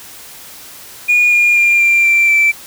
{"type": "tone with pitch steps", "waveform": "sine", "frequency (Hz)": [2441, 2419, 2396, 2374, 2352, 2331], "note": ["D#7", "D#7", "D7", "D7", "D7", "D7"], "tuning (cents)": [-34, -49, 34, 18, 2, -14], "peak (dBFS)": -6, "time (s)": [1.08, 2.52], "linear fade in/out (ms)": 20, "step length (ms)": 240, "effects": ["tanh soft clip ceiling -5 dBFS", "white hiss -35 dBFS RMS until 2.66 s"]}